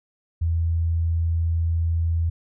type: tone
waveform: sine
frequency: 83 Hz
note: E2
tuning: 12 cents sharp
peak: -19 dBFS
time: 0.41-2.3 s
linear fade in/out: 10 ms
effects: none